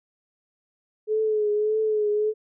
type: tone with vibrato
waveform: sine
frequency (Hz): 427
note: G#4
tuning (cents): +48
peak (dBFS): -20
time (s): 1.07-2.34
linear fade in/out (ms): 50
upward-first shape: triangle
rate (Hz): 1.7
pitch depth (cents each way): 48
effects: none